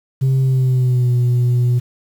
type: tone with pitch glide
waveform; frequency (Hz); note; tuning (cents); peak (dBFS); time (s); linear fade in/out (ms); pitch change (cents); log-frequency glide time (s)
sine; 132.8 to 122.48; C3 to B2; +26 to -14; -9; 0.21-1.8; 20; -140; 0.4-1.14
effects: tanh soft clip ceiling -11 dBFS + 7-bit